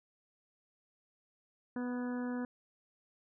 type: harmonic tone with a mistuned harmonic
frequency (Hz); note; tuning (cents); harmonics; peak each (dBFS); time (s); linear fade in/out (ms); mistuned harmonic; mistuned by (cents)
246.9; B3; 0; 1 / 2 / 3 / 4 / 5 / 6 / 7; -35 / -44 / -51 / -50 / -55 / -51 / -53; 1.76-2.45; 2; 7; -23
effects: none